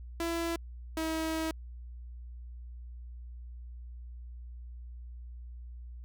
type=tone pair in turn; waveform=sawtooth; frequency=335.2 / 320.5 Hz; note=E4 / E4; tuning=+29 / -49 cents; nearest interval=minor second; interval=78 cents; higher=first; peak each=-27 dBFS; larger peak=neither; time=0.2-0.56 / 0.97-1.51 s; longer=second; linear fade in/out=2 ms; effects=added 60 Hz sine -42 dBFS peak until 6.04 s